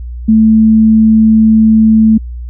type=tone; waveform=sine; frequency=220 Hz; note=A3; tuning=in tune; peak=-3 dBFS; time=0.28-2.18 s; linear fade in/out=10 ms; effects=added 60 Hz sine -20 dBFS peak until 2.49 s